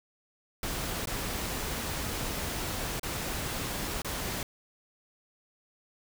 pink noise with dropouts, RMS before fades -34 dBFS, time 0.63-4.43 s, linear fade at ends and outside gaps 2 ms, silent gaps 1.057-1.072 / 2.996-3.031 / 4.019-4.046 s, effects none

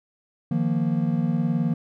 triangle chord, Eb suspended second, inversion none, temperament equal, 155.56 / 174.61 / 233.1 Hz, Eb3 / F3 / Bb3, 0 / 0 / 0 cents, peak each -23 dBFS, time 0.51-1.74 s, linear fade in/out 5 ms, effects none

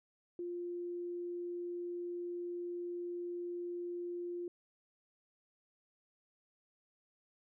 sine tone, 350 Hz, F4, 4 cents sharp, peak -38 dBFS, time 0.39-4.48 s, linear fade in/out 2 ms, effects none

